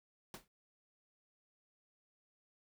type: noise with exponential decay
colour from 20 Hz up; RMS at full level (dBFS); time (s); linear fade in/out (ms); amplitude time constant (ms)
pink; -45; 0.34-0.48; 1; 29
effects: none